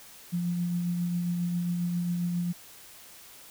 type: tone with tremolo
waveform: sine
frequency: 174.61 Hz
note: F3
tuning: in tune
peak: -25 dBFS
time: 0.32-2.53 s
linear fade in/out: 20 ms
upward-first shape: triangle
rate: 7.4 Hz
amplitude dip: 30%
effects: white hiss -50 dBFS RMS until 3.5 s